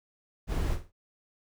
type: noise with echo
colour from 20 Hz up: brown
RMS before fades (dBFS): -29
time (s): 0.47-0.78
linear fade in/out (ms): 50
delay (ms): 47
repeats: 3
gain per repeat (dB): -10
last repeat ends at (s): 0.921
effects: none